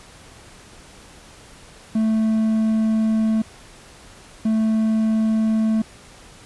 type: tone bursts at uneven times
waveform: triangle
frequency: 220 Hz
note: A3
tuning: in tune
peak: -14 dBFS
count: 2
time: 1.95-3.42 / 4.45-5.82 s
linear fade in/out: 5 ms
effects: pink hiss -45 dBFS RMS until 6.45 s + resampled to 24000 Hz